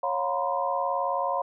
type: tone cluster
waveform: sine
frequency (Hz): 552 / 713 / 952 / 1031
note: C#5 / F5 / A#5 / C6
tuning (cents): -7 / +36 / +36 / -26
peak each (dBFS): -30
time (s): 0.03-1.42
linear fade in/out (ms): 5
effects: none